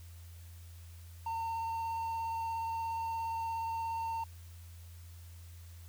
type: tone with vibrato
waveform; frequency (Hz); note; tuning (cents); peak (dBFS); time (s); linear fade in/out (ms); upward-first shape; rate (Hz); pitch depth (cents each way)
triangle; 909; A#5; -44; -32; 1.26-4.24; 5; square; 17; 8
effects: added 85 Hz sine -48 dBFS peak until 5.88 s + white hiss -61 dBFS RMS until 5.88 s